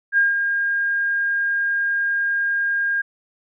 sine tone with ADSR envelope, 1615 Hz, G#6, 49 cents flat, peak -12 dBFS, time 0.12-3.02 s, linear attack 55 ms, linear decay 160 ms, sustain -6 dB, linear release 12 ms, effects none

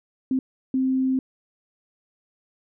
sine tone bursts at uneven times, 261.6 Hz, C4, in tune, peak -19 dBFS, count 2, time 0.31-0.39 / 0.74-1.19 s, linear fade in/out 2 ms, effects none

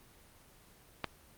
click, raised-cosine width 0.3 ms, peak -15 dBFS, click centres 1.043 s, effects pink hiss -60 dBFS RMS until 1.37 s + Opus 24 kbps

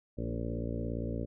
harmonic tone with a mistuned harmonic, 57.5 Hz, A#1, 23 cents flat, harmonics 1 / 2 / 3 / 4 / 5 / 6 / 7 / 8 / 9 / 10, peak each -38 / -38 / -44 / -40 / -42 / -47 / -46 / -45 / -46 / -46 dBFS, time 0.17-1.26 s, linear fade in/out 20 ms, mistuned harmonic 5, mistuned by +23 cents, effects none

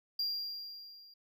triangle tone with level ramp, 4775 Hz, D8, 28 cents sharp, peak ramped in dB -29 to -54 dBFS, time 0.19-1.14 s, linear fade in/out 5 ms, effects none

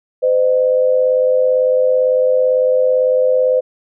sine tone pair together, 513.1 / 611 Hz, C5 / D#5, -34 / -32 cents, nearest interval minor third, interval 302 cents, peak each -11 / -18 dBFS, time 0.22-3.61 s, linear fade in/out 20 ms, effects none

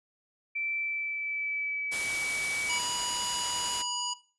sine tone with pitch glide, 2332 to 2279 Hz, D7 to C#7, -13 to +47 cents, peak -30 dBFS, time 0.55-2.79 s, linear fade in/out 10 ms, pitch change -40 cents, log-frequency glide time 0.75-2.19 s
white noise, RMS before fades -35 dBFS, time 1.91-3.83 s, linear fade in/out 20 ms
harmonic tone, 974 Hz, B5, 24 cents flat, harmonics 1 / 3 / 5 / 7 / 9, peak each -37 / -35 / -37 / -35 / -48 dBFS, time 2.69-4.14 s, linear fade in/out 10 ms
effects noise-tail reverb RT60 0.4 s tail -18 dB re dry + resampled to 24000 Hz

